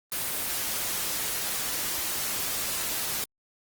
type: noise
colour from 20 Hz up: white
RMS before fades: -30 dBFS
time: 0.12-3.24 s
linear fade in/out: 0 ms
effects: Opus 24 kbps